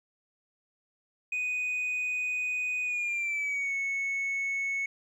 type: tone with pitch glide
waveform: sine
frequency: 2489 to 2205 Hz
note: D#7 to C#7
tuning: 0 to -10 cents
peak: -26 dBFS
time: 1.32-4.86 s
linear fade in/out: 5 ms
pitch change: -210 cents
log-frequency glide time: 2.83-3.74 s
effects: tanh soft clip ceiling -27 dBFS + 11-bit